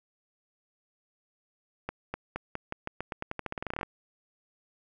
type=accelerating click train; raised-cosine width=0.5 ms; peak=-18 dBFS; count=22; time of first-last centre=1.89-3.831 s; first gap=250 ms; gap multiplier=0.88; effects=none